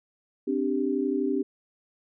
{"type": "chord", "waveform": "sine", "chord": "C suspended second", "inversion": "none", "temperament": "equal", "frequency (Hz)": [261.6, 293.7, 392], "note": ["C4", "D4", "G4"], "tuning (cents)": [0, 0, 0], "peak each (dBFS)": -28, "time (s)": [0.47, 1.43], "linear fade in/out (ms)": 10, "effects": []}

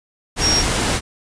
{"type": "tone in noise", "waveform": "sine", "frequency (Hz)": 5588, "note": "F8", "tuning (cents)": 0, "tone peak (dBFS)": -15, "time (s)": [0.4, 0.64], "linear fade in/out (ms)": 50, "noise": "pink", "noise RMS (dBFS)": -19, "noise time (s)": [0.36, 1.01], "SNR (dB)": 1, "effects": ["resampled to 22050 Hz"]}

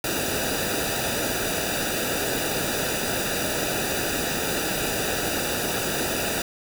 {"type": "noise with comb filter", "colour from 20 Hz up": "pink", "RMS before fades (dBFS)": -26, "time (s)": [0.04, 6.42], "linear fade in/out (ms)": 2, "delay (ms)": 0.93, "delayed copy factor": -0.8, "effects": []}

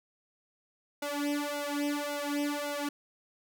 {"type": "tone with flanger", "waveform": "sawtooth", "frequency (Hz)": 290, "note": "D4", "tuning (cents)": -22, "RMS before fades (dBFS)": -33, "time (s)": [1.02, 2.89], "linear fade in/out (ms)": 5, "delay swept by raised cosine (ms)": [1.4, 3.1], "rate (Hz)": 1.8, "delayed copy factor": 0.95, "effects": []}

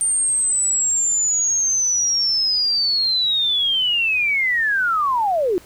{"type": "linear sweep", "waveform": "sine", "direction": "down", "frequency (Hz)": [8870, 334.1], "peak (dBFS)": -16, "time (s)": [0.01, 5.58], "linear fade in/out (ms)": 0, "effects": ["pink hiss -47 dBFS RMS until 5.65 s"]}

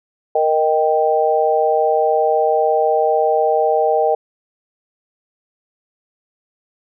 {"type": "chord", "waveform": "sine", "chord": "Eb major", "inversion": "second", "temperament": "equal", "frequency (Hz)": [466.2, 622.3, 784], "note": ["Bb4", "Eb5", "G5"], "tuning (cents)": [0, 0, 0], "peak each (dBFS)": -17, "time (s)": [0.35, 4.15], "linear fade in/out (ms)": 5, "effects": []}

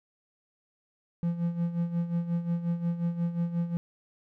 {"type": "tone with tremolo", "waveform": "triangle", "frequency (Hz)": 170.9, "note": "F3", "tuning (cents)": -37, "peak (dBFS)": -22, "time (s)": [1.23, 3.77], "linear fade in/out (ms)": 0, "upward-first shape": "sine", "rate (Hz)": 5.6, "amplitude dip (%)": 70, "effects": []}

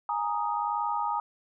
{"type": "chord", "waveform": "sine", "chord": "Ab suspended second", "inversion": "none", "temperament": "equal", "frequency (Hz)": [830.6, 932.3, 1244.5], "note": ["Ab5", "Bb5", "Eb6"], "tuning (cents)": [0, 0, 0], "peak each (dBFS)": [-31, -30, -32], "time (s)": [0.09, 1.2], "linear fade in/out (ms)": 2, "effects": []}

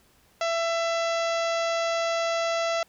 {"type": "harmonic tone", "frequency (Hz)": 668, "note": "E5", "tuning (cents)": 23, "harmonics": [1, 2, 3, 4, 5, 6, 7, 8, 9, 10], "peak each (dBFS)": [-25, -31, -35, -37, -39, -41, -42, -43, -44, -45], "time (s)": [0.41, 2.83], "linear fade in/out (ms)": 2, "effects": ["pink hiss -61 dBFS RMS until 2.88 s"]}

